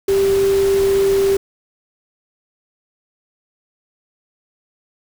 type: tone in noise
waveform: sine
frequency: 392 Hz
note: G4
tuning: in tune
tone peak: -12 dBFS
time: 0.08-1.37 s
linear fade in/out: 5 ms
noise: pink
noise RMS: -28 dBFS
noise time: 0.08-1.37 s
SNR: +13 dB
effects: none